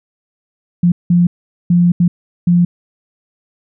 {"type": "tone bursts at uneven times", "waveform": "sine", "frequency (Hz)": 174.61, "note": "F3", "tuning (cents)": 0, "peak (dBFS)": -7, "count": 5, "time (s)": [[0.83, 0.92], [1.1, 1.27], [1.7, 1.92], [2, 2.08], [2.47, 2.65]], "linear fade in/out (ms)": 5, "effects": []}